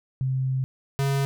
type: tone pair in turn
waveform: sine / square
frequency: 131.3 / 137.99 Hz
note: C3 / C#3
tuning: +6 / -8 cents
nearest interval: minor second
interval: 86 cents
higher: second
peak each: -22 dBFS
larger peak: neither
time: 0.21-0.64 / 0.99-1.25 s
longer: first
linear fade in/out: 0 ms
effects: none